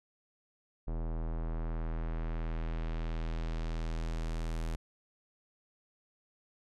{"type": "tone with low-pass filter sweep", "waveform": "square", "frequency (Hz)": 40.73, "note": "E1", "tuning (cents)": -20, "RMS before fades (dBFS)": -35, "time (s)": [0.87, 4.76], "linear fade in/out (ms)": 10, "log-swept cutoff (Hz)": [780, 11000], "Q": 0.86, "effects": []}